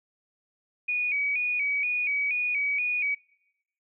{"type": "tone with vibrato", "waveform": "sine", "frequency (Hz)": 2364, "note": "D7", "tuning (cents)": 11, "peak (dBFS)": -24, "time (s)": [0.88, 3.15], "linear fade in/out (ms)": 10, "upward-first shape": "square", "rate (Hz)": 2.1, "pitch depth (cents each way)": 70, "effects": ["noise-tail reverb RT60 0.9 s tail -24 dB re dry"]}